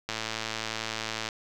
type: click train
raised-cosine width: 0.2 ms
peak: -14 dBFS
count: 134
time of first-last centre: 0.09-1.288 s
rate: 111 Hz
effects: none